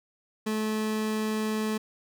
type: tone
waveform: 30% pulse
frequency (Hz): 216.5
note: A3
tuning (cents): -28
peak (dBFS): -24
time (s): 0.46-1.78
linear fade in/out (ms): 10
effects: none